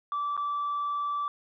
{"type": "tone with dropouts", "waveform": "sine", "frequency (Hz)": 1161, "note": "D6", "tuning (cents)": -20, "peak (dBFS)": -26, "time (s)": [0.12, 1.28], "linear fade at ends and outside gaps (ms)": 1, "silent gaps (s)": [0.367, 0.376], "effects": ["tanh soft clip ceiling -25 dBFS"]}